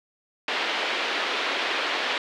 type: band-pass noise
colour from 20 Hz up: white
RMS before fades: -27 dBFS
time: 0.48-2.18 s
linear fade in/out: 2 ms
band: 310 to 3500 Hz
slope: 24 dB/octave
effects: none